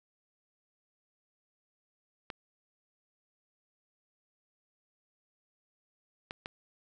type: clicks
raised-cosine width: 0.3 ms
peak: -22 dBFS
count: 3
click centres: 2.302 / 6.309 / 6.459 s
effects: none